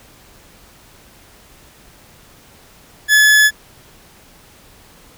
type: tone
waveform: 40% pulse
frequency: 1713 Hz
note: A6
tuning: 47 cents flat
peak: -7 dBFS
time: 3.08-3.51 s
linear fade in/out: 50 ms
effects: pink hiss -46 dBFS RMS until 5.17 s